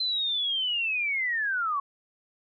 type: linear sweep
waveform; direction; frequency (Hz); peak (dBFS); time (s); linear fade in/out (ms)
sine; down; 4107 to 1089; -25; 0-1.8; 5
effects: none